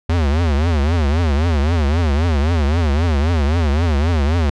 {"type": "tone with vibrato", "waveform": "square", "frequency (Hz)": 77.78, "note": "D#2", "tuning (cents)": 0, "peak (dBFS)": -14, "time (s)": [0.09, 4.5], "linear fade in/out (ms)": 5, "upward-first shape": "triangle", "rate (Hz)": 3.8, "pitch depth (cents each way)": 240, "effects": ["low-pass 5000 Hz 12 dB/octave"]}